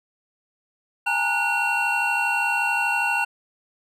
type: tone cluster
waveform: triangle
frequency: 810 / 883 / 935 / 1463 / 2736 Hz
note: G#5 / A5 / A#5 / F#6 / F7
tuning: -43 / +6 / +5 / -20 / -36 cents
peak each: -26 / -28 / -28 / -24 / -22 dBFS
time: 1.06-3.25 s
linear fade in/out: 10 ms
effects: none